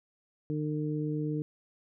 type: harmonic tone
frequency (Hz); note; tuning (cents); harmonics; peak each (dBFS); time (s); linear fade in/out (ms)
151.4; D#3; -47; 1 / 2 / 3; -32 / -33 / -38; 0.5-1.42; 0
effects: none